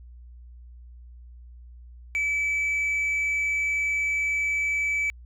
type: tone with frequency modulation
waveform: sine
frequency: 2301 Hz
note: D7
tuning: 36 cents flat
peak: -20 dBFS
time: 2.15-5.1 s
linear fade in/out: 0 ms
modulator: 72.5 Hz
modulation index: 0.26
effects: tanh soft clip ceiling -22 dBFS + added 60 Hz sine -43 dBFS peak until 5.25 s

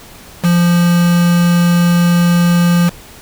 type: tone with quantisation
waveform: triangle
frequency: 173.5 Hz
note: F3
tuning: 11 cents flat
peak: -6 dBFS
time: 0.43-2.9 s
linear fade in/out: 20 ms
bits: 3
effects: pink hiss -37 dBFS RMS until 3.21 s

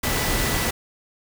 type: tone in noise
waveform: sine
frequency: 1975.5 Hz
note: B6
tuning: in tune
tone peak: -32 dBFS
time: 0.03-0.71 s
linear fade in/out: 10 ms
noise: pink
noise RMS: -23 dBFS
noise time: 0.03-0.71 s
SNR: -12 dB
effects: none

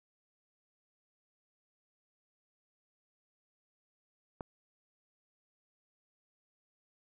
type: click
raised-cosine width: 1 ms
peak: -25 dBFS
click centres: 4.408 s
effects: none

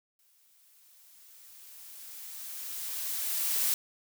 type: noise with exponential growth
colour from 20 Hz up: blue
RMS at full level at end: -27 dBFS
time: 0.19-3.74 s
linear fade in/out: 1 ms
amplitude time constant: 770 ms
effects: none

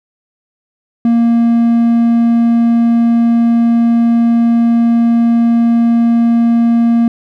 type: tone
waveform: triangle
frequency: 233.1 Hz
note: A#3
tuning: in tune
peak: -5 dBFS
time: 1.05-7.08 s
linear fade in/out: 2 ms
effects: none

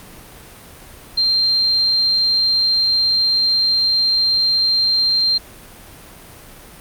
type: tone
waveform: sine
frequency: 4168 Hz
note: C8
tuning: 7 cents flat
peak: -13 dBFS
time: 1.17-5.38 s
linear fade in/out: 10 ms
effects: pink hiss -40 dBFS RMS until 6.8 s + Opus 48 kbps

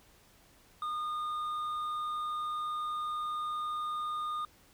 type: tone with hard clipping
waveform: sine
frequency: 1222 Hz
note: D#6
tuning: 32 cents flat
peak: -34 dBFS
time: 0.82-4.45 s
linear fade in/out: 2 ms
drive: 4 dB
effects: pink hiss -62 dBFS RMS until 4.73 s

